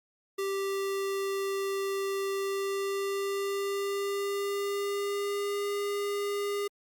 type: tone with pitch glide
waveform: square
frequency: 392 to 406.1 Hz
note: G4 to G#4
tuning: 0 to -39 cents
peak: -30 dBFS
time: 0.38-6.68 s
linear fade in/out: 10 ms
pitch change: +61 cents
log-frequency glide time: 2.34-5.7 s
effects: Opus 48 kbps